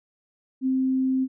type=tone; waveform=sine; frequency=261.6 Hz; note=C4; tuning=in tune; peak=-20 dBFS; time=0.61-1.28 s; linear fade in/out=50 ms; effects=none

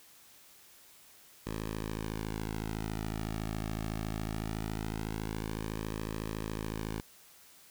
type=tone with flanger; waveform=sawtooth; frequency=53.9 Hz; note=A1; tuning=35 cents flat; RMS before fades=-37 dBFS; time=1.46-7.01 s; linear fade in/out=10 ms; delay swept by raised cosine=1.4 to 2.02 ms; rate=0.21 Hz; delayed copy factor=-0.95; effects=white hiss -58 dBFS RMS until 7.7 s

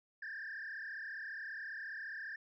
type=tone with frequency modulation; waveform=sine; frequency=1693 Hz; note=G#6; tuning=33 cents sharp; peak=-40 dBFS; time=0.22-2.36 s; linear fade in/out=5 ms; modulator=34.7 Hz; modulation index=3.2; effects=tanh soft clip ceiling -39 dBFS

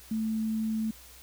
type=tone; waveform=sine; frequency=220 Hz; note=A3; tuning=in tune; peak=-27 dBFS; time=0.11-0.91 s; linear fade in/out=5 ms; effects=added 62 Hz sine -55 dBFS peak until 1.22 s + white hiss -52 dBFS RMS until 1.22 s

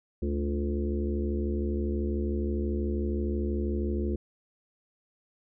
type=harmonic tone with a mistuned harmonic; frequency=72.8 Hz; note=D2; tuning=15 cents flat; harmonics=1 / 3 / 4 / 5 / 6 / 7; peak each=-29 / -33 / -41 / -33 / -40 / -44 dBFS; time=0.22-4.16 s; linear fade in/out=5 ms; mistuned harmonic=5; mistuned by=-63 cents; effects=none

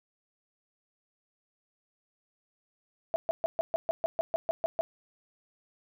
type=tone bursts; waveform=sine; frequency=659.3 Hz; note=E5; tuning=in tune; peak=-24 dBFS; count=12; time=3.14-4.81 s; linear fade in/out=0 ms; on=20 ms; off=130 ms; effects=none

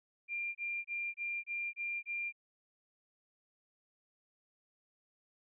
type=tone bursts; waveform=sine; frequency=2389 Hz; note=D7; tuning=29 cents sharp; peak=-35 dBFS; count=7; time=0.28-2.326 s; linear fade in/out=50 ms; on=270 ms; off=26 ms; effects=none

